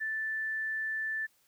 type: tone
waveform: sine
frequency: 1760 Hz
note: A6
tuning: in tune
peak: -31 dBFS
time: 0-1.27 s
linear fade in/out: 20 ms
effects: white hiss -69 dBFS RMS until 1.47 s